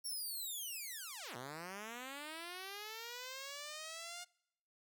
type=linear two-way sweep; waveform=5% pulse; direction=down then up; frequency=5588 to 116.54 to 715 Hz; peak=-34 dBFS; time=0.04-4.25 s; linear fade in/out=20 ms; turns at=1.36 s; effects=noise-tail reverb RT60 0.8 s tail -25 dB re dry